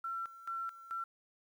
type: tone with tremolo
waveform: sine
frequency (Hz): 1352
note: E6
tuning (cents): +43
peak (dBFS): -36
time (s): 0.04-1.04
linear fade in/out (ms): 5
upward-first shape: square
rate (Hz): 2.3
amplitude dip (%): 80
effects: 11-bit